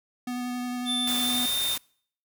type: tone with vibrato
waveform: square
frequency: 246.9 Hz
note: B3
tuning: in tune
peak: -30 dBFS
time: 0.27-1.46 s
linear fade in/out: 5 ms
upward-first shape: sine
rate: 11 Hz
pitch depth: 10 cents each way
type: tone with pitch glide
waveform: square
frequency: 3545 to 3632 Hz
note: A7 to A#7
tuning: +12 to -46 cents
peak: -26 dBFS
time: 0.85-1.78 s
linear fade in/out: 50 ms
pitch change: +42 cents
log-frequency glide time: 1.2-1.44 s
type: noise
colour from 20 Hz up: white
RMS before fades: -32 dBFS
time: 1.07-1.78 s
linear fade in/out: 5 ms
effects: noise-tail reverb RT60 0.6 s tail -26 dB re dry